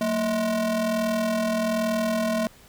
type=ring-modulated tone; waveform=square; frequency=207.7 Hz; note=G#3; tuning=in tune; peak=-20 dBFS; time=0.01-2.47 s; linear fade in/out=0 ms; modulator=436 Hz; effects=pink hiss -52 dBFS RMS until 2.68 s